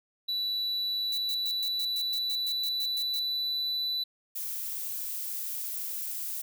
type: tone with pitch glide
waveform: triangle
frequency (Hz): 3951 to 3978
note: B7 to B7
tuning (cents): 0 to +12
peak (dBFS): -27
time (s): 0.28-4.04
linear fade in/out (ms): 10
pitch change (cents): +12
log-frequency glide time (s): 0.96-3.9
type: noise bursts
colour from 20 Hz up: violet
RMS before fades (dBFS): -38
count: 13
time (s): 1.12-3.194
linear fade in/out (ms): 2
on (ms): 58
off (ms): 110
type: noise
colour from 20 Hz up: violet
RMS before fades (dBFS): -35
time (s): 4.35-6.42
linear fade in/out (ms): 10
effects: none